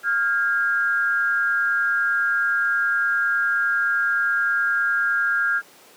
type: tone pair together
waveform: sine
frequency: 1396.9 / 1626.6 Hz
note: F6 / G#6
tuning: 0 / -36 cents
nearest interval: minor third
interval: 264 cents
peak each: -21 dBFS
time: 0.03-5.62 s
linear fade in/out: 50 ms
effects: pink hiss -49 dBFS RMS until 5.96 s + high-pass 300 Hz 12 dB/octave